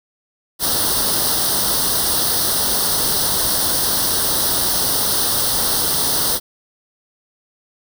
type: noise with comb filter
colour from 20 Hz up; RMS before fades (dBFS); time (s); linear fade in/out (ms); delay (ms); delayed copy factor
white; -18; 0.59-6.4; 50; 0.21; +0.85
effects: none